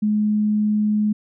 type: tone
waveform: sine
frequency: 211.2 Hz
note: G#3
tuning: 29 cents sharp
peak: -16 dBFS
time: 0.02-1.13 s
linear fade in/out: 10 ms
effects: none